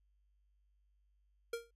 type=tone with exponential decay; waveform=square; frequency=466.2 Hz; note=A#4; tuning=in tune; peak=-35 dBFS; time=1.53-1.71 s; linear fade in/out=5 ms; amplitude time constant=37 ms; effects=added 50 Hz sine -70 dBFS peak until 1.75 s + resampled to 32000 Hz